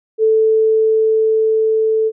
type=tone with level ramp; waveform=sine; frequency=440 Hz; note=A4; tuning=in tune; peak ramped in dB=-9 to -12 dBFS; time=0.18-2.12 s; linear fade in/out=50 ms; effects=none